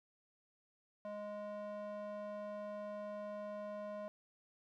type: tone with band-pass filter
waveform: square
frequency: 207.7 Hz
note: G#3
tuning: in tune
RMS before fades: -45 dBFS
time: 1.05-4.08 s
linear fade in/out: 0 ms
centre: 710 Hz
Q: 2.8
effects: none